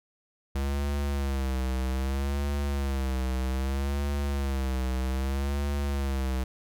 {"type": "tone with vibrato", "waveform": "square", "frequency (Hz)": 67.7, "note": "C#2", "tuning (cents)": -40, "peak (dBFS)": -27, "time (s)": [0.55, 6.44], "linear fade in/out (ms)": 5, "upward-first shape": "sine", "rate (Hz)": 0.63, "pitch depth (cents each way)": 91, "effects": []}